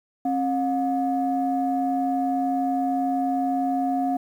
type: tone pair together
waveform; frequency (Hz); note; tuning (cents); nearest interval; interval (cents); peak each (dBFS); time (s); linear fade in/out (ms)
sine; 268.9 / 718; C4 / F5; +47 / +48; octave + perfect fourth; 1701; -23; 0.25-4.17; 5
effects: tanh soft clip ceiling -14 dBFS + 9-bit